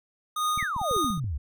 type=tone with tremolo; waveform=square; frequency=1234 Hz; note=D#6; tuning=15 cents flat; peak=-24 dBFS; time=0.36-1.2 s; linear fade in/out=5 ms; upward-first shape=sine; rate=2 Hz; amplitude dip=95%
type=clicks; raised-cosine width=5 ms; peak=-25 dBFS; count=10; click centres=0.576 / 0.627 / 0.764 / 0.815 / 0.912 / 0.965 / 1.045 / 1.104 / 1.176 / 1.243 s
type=exponential sweep; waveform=sine; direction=down; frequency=2349 to 62.2 Hz; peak=-27 dBFS; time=0.58-1.38 s; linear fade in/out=10 ms
effects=none